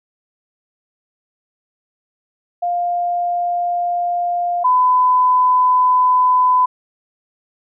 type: tone pair in turn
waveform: sine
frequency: 702 / 1004.9 Hz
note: F5 / B5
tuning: +9 / +30 cents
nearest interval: tritone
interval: 621 cents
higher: second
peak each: -16 / -10 dBFS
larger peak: second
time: 2.62-4.64 / 4.64-6.66 s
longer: neither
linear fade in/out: 10 ms
effects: none